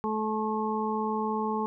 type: harmonic tone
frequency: 216.5 Hz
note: A3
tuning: 28 cents flat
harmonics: 1 / 2 / 4 / 5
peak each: -31 / -32 / -32 / -34 dBFS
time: 0.04-1.66 s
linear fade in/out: 0 ms
effects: none